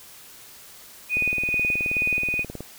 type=tone with tremolo; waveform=sine; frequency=2479 Hz; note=D#7; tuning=7 cents flat; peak=-20 dBFS; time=1.09-2.45 s; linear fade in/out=50 ms; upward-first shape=square; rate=2.3 Hz; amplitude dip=25%
type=click train; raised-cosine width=2 ms; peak=-20 dBFS; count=28; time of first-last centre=1.17-2.606 s; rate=18.8 Hz
effects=white hiss -46 dBFS RMS until 2.78 s